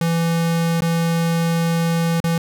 square tone with dropouts, 166.9 Hz, E3, 22 cents sharp, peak -17 dBFS, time 0.01-2.38 s, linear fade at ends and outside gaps 2 ms, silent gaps 0.807-0.82 / 2.203-2.241 s, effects none

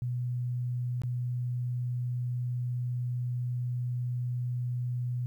sine tone with dropouts, 123.1 Hz, B2, 5 cents flat, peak -29 dBFS, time 0.02-5.26 s, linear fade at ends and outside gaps 0 ms, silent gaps 1.018-1.035 s, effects 11-bit

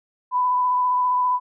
sine tone with vibrato, 997 Hz, B5, 16 cents sharp, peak -17 dBFS, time 0.31-1.4 s, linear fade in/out 50 ms, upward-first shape square, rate 15 Hz, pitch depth 11 cents each way, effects none

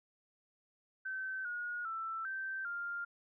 sine tone with pitch steps, 1538 / 1442 / 1330 / 1556 / 1399 Hz, G6 / F#6 / E6 / G6 / F6, -33 / -45 / +15 / -13 / +3 cents, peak -37 dBFS, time 1.05-3.05 s, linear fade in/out 10 ms, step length 400 ms, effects none

